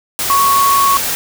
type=tone in noise; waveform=sine; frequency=1108.7 Hz; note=C#6; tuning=in tune; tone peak=-9 dBFS; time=0.3-0.97 s; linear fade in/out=0 ms; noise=white; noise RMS=-18 dBFS; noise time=0.19-1.15 s; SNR=+6 dB; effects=none